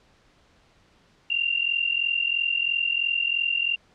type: tone pair together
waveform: sine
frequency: 2751 / 2794 Hz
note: F7 / F7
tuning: -27 / 0 cents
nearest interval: unison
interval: 27 cents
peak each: -25 / -24 dBFS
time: 1.3-3.76 s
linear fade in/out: 5 ms
effects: pink hiss -60 dBFS RMS until 3.94 s + low-pass 5000 Hz 12 dB/octave